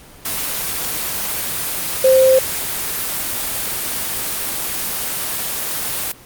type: tone in noise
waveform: sine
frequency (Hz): 523.3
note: C5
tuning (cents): 0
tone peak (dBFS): -8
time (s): 2.04-2.39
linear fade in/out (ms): 5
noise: white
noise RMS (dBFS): -22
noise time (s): 0.25-6.12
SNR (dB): +11
effects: pink hiss -42 dBFS RMS until 6.25 s + Opus 24 kbps